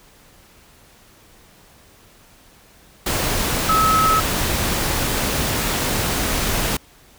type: tone in noise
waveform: sine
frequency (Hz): 1291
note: E6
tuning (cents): -37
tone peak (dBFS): -14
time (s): 3.69-4.2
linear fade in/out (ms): 5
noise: pink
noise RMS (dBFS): -21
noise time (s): 3.06-6.77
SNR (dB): +4
effects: pink hiss -50 dBFS RMS until 7.18 s